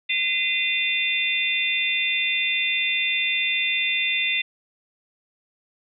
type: tone cluster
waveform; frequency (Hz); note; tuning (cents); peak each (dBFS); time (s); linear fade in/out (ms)
sine; 2046 / 2461 / 2726 / 3563; C7 / D#7 / F7 / A7; -39 / -20 / -43 / +21; -26; 0.09-4.42; 10
effects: none